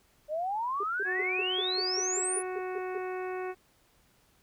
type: exponential sweep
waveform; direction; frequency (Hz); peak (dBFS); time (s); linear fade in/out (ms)
sine; up; 586 to 10270; -29; 0.28-2.43; 50
type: tone bursts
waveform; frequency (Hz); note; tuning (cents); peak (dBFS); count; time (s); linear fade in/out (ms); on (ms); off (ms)
sine; 404.4; G#4; -46; -33; 12; 0.8-2.98; 5; 35; 160
type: harmonic tone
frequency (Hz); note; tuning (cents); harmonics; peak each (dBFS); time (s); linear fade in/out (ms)
369.4; F#4; -3; 1 / 2 / 3 / 4 / 5 / 6 / 7; -34 / -40 / -44 / -46 / -48 / -50 / -51; 1.04-3.55; 50
effects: pink hiss -66 dBFS RMS until 4.42 s